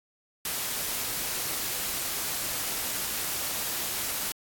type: noise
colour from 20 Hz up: white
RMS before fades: -31 dBFS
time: 0.45-4.32 s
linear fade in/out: 2 ms
effects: AAC 64 kbps